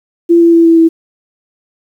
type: tone with pitch steps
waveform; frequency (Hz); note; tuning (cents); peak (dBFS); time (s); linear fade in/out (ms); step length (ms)
sine; 340 / 336.9 / 333.8 / 330.7 / 327.7; F4 / E4 / E4 / E4 / E4; -46 / +38 / +22 / +6 / -10; -3; 0.29-0.89; 20; 120
effects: 7-bit